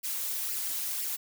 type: noise with flanger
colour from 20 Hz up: blue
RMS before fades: -33 dBFS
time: 0.03-1.17 s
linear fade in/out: 20 ms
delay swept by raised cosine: 0.39 to 4.89 ms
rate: 2 Hz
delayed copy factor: +0.65
effects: none